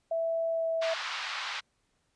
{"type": "tone with pitch glide", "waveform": "sine", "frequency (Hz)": [659.3, 654.7], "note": ["E5", "E5"], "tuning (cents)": [0, -12], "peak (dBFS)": -27, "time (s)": [0.11, 0.94], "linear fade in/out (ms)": 5, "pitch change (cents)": -12, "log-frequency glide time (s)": [0.5, 0.66]}
{"type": "band-pass noise", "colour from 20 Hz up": "pink", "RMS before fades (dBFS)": -36, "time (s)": [0.81, 1.61], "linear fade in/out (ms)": 20, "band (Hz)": [960, 4700], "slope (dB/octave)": 24}
{"effects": ["pink hiss -74 dBFS RMS until 2.15 s", "resampled to 22050 Hz"]}